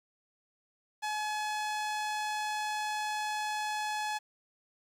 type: tone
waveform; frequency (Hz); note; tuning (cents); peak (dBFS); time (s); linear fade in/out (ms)
sawtooth; 850; G#5; +40; -28; 1.02-4.19; 20
effects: low-pass 9000 Hz 12 dB/octave + 10-bit